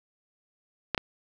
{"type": "clicks", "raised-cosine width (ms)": 0.3, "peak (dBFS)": [-9, -10], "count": 2, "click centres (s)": [0.947, 0.978], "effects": []}